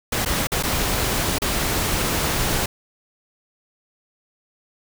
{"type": "noise with dropouts", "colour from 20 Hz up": "pink", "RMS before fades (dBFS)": -22, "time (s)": [0.12, 2.66], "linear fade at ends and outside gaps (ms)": 5, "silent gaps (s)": [[0.25, 0.259], [0.471, 0.518], [0.627, 0.634], [1.385, 1.418]], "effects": []}